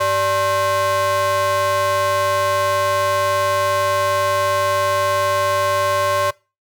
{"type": "ring-modulated tone", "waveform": "square", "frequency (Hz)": 242.6, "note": "B3", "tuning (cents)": -31, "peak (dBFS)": -13, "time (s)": [0, 6.31], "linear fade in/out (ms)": 10, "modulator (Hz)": 826, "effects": ["noise-tail reverb RT60 0.3 s tail -23 dB re dry", "high-pass 100 Hz 12 dB/octave"]}